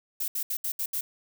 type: noise bursts at uneven times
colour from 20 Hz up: violet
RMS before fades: -30 dBFS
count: 6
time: 0.2-0.28 / 0.35-0.43 / 0.5-0.57 / 0.64-0.72 / 0.79-0.86 / 0.93-1.01 s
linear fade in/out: 5 ms
effects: none